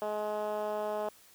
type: tone with band-pass filter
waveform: 10% pulse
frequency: 211.2 Hz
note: G#3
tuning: 29 cents sharp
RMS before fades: -34 dBFS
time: 0.02-1.09 s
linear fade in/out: 0 ms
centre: 610 Hz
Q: 1.9
effects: white hiss -59 dBFS RMS until 1.34 s